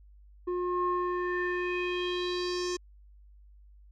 square tone with low-pass filter sweep, 357.5 Hz, F4, 41 cents sharp, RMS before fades -31 dBFS, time 0.47-2.77 s, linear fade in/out 10 ms, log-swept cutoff 760 to 6200 Hz, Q 4.4, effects added 50 Hz sine -52 dBFS peak until 3.91 s

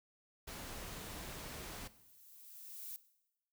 pink noise, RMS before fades -47 dBFS, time 0.47-1.88 s, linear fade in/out 10 ms
violet noise with exponential growth, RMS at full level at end -45 dBFS, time 1.12-2.96 s, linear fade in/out 0 ms, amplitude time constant 400 ms
effects noise-tail reverb RT60 0.9 s tail -17 dB re dry

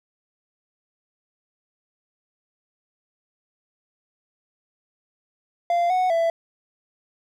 triangle tone with pitch steps, 692 / 738 / 666 Hz, F5 / F#5 / E5, -16 / -5 / +18 cents, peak -16 dBFS, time 5.7-6.3 s, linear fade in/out 2 ms, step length 200 ms, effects none

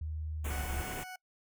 sine tone with pitch glide, 77.78 to 70.1 Hz, D#2 to C#2, 0 to +20 cents, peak -35 dBFS, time 0.01-0.82 s, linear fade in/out 5 ms, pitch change -180 cents, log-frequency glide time 0.41-0.53 s
pink band-stop noise, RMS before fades -40 dBFS, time 0.44-1.04 s, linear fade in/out 10 ms, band 3300 to 6500 Hz, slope 48 dB/octave
20% pulse tone with tremolo, 740 Hz, F#5, in tune, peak -37 dBFS, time 0.5-1.16 s, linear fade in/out 5 ms, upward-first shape sine, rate 3.4 Hz, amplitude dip 25%
effects noise-tail reverb RT60 0.1 s tail -24 dB re dry

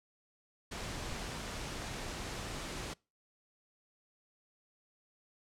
pink noise, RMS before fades -41 dBFS, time 0.71-2.94 s, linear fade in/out 10 ms
brown noise with exponential growth, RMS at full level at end -40 dBFS, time 0.74-1.13 s, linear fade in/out 0 ms, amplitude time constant 83 ms
effects noise-tail reverb RT60 0.3 s tail -26 dB re dry + low-pass 8000 Hz 12 dB/octave

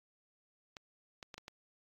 clicks, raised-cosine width 0.2 ms, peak -29 dBFS, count 5, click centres 0.768 / 1.228 / 1.342 / 1.38 / 1.481 s, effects AAC 64 kbps

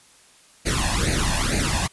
pink noise with flanger, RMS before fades -22 dBFS, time 0.65-1.88 s, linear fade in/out 20 ms, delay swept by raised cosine 0.45 to 1.18 ms, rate 2.2 Hz, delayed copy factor +0.8, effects white hiss -53 dBFS RMS until 1.92 s + resampled to 24000 Hz

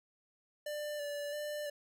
square tone with vibrato, 587.3 Hz, D5, in tune, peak -38 dBFS, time 0.66-1.7 s, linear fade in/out 5 ms, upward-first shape square, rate 1.5 Hz, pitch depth 20 cents each way, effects none

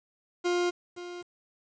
40% pulse tone with echo, 352.9 Hz, F4, 18 cents sharp, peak -24 dBFS, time 0.44-0.71 s, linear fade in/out 20 ms, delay 520 ms, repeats 1, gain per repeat -13 dB, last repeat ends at 1.23 s, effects resampled to 16000 Hz + 9-bit

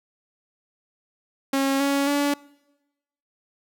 sawtooth tone with pitch steps, 272.5 / 279.4 / 286.4 Hz, C#4 / C#4 / D4, -29 / +14 / -43 cents, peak -16 dBFS, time 1.53-2.34 s, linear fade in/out 5 ms, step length 270 ms, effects noise-tail reverb RT60 1.0 s tail -24 dB re dry

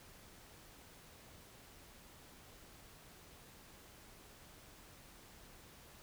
silence, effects pink hiss -59 dBFS RMS until 6.02 s

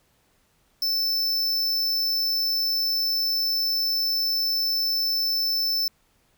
square tone, 5290 Hz, E8, 5 cents sharp, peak -22 dBFS, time 0.82-5.88 s, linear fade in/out 2 ms, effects pink hiss -65 dBFS RMS until 6.37 s

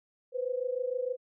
sine tone pair together, 493.5 / 520 Hz, B4 / C5, -1 / -11 cents, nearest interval minor second, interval 90 cents, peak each -32 / -33 dBFS, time 0.32-1.17 s, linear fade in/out 50 ms, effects none

